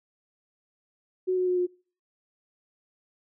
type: tone with pitch steps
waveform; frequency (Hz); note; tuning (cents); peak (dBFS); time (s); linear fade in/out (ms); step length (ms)
sine; 370 / 366 / 362 / 358; F#4 / F#4 / F#4 / F4; 0 / -19 / -38 / +43; -22; 1.27-1.67; 20; 100
effects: noise-tail reverb RT60 0.4 s tail -24 dB re dry